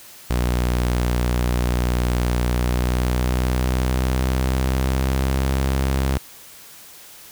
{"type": "tone with pitch glide", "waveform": "sawtooth", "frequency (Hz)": [60.8, 66.69], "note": ["B1", "C2"], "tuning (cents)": [-26, 34], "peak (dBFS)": -14, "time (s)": [0.3, 6.18], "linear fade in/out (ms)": 5, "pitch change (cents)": 160, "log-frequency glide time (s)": [2.49, 5.5], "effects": ["white hiss -43 dBFS RMS until 7.31 s"]}